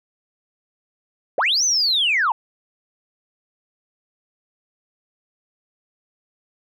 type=linear two-way sweep; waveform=sine; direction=up then down; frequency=410 to 6270 to 835 Hz; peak=-15 dBFS; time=1.38-2.32 s; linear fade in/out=2 ms; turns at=1.64 s; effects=tanh soft clip ceiling -11 dBFS